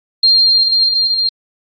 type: tone with level ramp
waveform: sine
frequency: 4197 Hz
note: C8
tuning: 5 cents sharp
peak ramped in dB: -6 to -12 dBFS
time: 0.23-1.29 s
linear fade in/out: 5 ms
effects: AAC 32 kbps